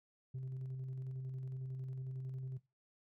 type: tone with tremolo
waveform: sine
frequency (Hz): 130.81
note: C3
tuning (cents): 0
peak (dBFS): -37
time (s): 0.34-2.58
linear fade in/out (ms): 10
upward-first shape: square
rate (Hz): 11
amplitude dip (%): 30
effects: noise-tail reverb RT60 0.2 s tail -17 dB re dry + tanh soft clip ceiling -39 dBFS